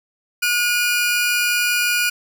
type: tone pair together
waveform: sawtooth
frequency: 1444.3 / 2429 Hz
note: F#6 / D#7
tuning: -42 / -42 cents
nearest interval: major sixth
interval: 900 cents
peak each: -16 dBFS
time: 0.42-2.1 s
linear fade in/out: 10 ms
effects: none